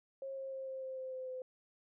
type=tone with pitch steps; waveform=sine; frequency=540 / 536 / 532 / 528 / 524 / 520.1 / 516.2 / 512.3 Hz; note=C#5 / C5 / C5 / C5 / C5 / C5 / C5 / C5; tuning=-45 / +42 / +29 / +16 / +2 / -10 / -23 / -37 cents; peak=-40 dBFS; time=0.22-1.42 s; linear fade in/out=2 ms; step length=150 ms; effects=none